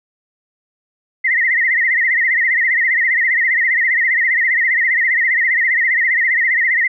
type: tone with vibrato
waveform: sine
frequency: 1961 Hz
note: B6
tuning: 13 cents flat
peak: -12 dBFS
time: 1.24-6.88 s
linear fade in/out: 10 ms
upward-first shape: sine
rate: 15 Hz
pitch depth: 120 cents each way
effects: none